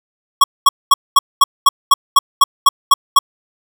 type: tone bursts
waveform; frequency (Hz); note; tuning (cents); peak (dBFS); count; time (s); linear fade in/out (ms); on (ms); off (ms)
square; 1108.7; C#6; 0; -5; 12; 0.41-3.19; 5; 30; 220
effects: none